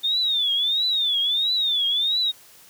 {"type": "tone with vibrato", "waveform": "sine", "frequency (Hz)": 3600, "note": "A7", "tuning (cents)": 39, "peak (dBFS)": -19, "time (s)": [0.03, 2.32], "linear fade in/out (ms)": 20, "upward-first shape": "triangle", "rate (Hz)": 1.5, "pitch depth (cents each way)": 190, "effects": ["white hiss -50 dBFS RMS until 2.69 s", "high-pass 60 Hz 12 dB/octave"]}